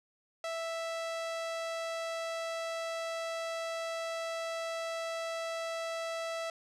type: tone with low-pass filter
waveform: sawtooth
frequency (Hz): 659.3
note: E5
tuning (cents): 0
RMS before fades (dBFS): -37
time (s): 0.44-6.5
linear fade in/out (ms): 2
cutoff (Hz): 7800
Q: 0.68
effects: none